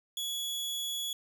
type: tone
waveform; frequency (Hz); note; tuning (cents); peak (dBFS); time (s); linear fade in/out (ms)
sawtooth; 3375; G#7; +27; -30; 0.17-1.13; 2
effects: none